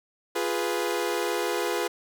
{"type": "chord", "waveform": "sawtooth", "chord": "F diminished", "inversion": "none", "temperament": "equal", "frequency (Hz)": [349.2, 415.3, 493.9], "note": ["F4", "Ab4", "Cb5"], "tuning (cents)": [0, 0, 0], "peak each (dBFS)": -26, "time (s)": [0.35, 1.88], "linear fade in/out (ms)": 10, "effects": []}